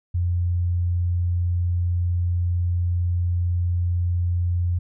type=tone; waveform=sine; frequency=87.8 Hz; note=F2; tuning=10 cents sharp; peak=-19 dBFS; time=0.14-4.79 s; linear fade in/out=10 ms; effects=none